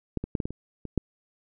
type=clicks; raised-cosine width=3 ms; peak=-14 / -18 / -13 / -16 / -17 / -24 / -23 / -10 dBFS; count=8; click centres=0.173 / 0.24 / 0.352 / 0.402 / 0.455 / 0.506 / 0.853 / 0.977 s; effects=none